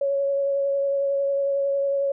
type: tone with vibrato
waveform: sine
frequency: 556 Hz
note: C#5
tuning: 5 cents sharp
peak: -20 dBFS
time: 0.01-2.12 s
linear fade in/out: 5 ms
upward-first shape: triangle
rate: 11 Hz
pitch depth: 16 cents each way
effects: none